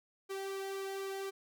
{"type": "tone with flanger", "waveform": "sawtooth", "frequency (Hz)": 389.2, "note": "G4", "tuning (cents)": -12, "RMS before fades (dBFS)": -40, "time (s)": [0.29, 1.31], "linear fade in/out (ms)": 20, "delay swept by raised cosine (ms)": [1.1, 1.81], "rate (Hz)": 4, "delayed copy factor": -0.6, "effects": []}